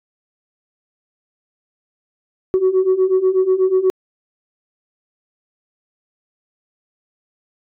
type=beating tone pair; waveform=sine; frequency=370 / 378.2 Hz; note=F#4 / F#4; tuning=0 / +38 cents; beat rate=8.2 Hz; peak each=-16 / -13 dBFS; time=2.54-3.9 s; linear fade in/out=0 ms; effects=tanh soft clip ceiling -8 dBFS